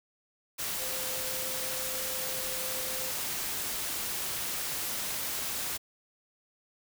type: tone in noise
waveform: sine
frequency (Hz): 518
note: C5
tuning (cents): -17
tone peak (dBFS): -42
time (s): 0.78-3.12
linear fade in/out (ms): 20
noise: white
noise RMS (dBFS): -34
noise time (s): 0.58-5.78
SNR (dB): -11
effects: none